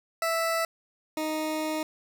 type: tone pair in turn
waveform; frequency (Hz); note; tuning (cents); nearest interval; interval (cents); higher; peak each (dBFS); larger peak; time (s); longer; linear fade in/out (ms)
20% pulse; 659.3 / 311.1; E5 / D#4; 0 / 0; octave + minor second; 1300; first; -20 / -23; first; 0.22-0.65 / 1.17-1.83; second; 2
effects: none